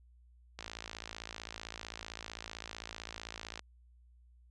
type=click train; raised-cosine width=0.2 ms; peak=-24 dBFS; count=168; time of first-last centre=0.59-3.594 s; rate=55.6 Hz; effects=added 60 Hz sine -59 dBFS peak until 4.5 s + resampled to 24000 Hz